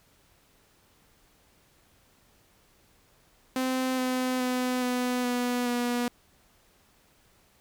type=tone with pitch steps; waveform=sawtooth; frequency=258.4 / 255.1 / 251.9 / 248.7 / 245.6 / 242.5 Hz; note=C4 / C4 / B3 / B3 / B3 / B3; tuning=-21 / -44 / +34 / +12 / -9 / -31 cents; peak=-22 dBFS; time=3.56-6.08 s; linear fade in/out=2 ms; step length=420 ms; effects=pink hiss -63 dBFS RMS until 7.6 s